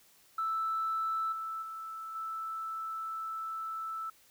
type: tone with level steps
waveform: sine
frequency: 1318.5 Hz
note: E6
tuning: in tune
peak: -29 / -35 / -39 / -35 dBFS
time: 0.38-4.1 s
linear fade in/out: 5 ms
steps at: 1.32 / 1.62 / 2.15 s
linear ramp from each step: 5 ms
effects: tanh soft clip ceiling -25 dBFS + white hiss -63 dBFS RMS until 4.3 s